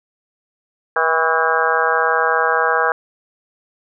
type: harmonic tone with a mistuned harmonic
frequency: 161.4 Hz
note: E3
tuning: 36 cents flat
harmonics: 3 / 4 / 5 / 6 / 7 / 8 / 9 / 10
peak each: -21 / -24 / -22 / -24 / -22 / -22 / -23 / -20 dBFS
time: 0.96-2.92 s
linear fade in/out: 2 ms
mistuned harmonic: 6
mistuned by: +62 cents
effects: none